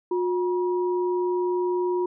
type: tone pair together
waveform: sine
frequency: 359.6 / 960 Hz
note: F#4 / B5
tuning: -49 / -49 cents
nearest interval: octave + perfect fourth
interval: 1700 cents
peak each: -22 / -31 dBFS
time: 0.11-2.06 s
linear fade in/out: 5 ms
effects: none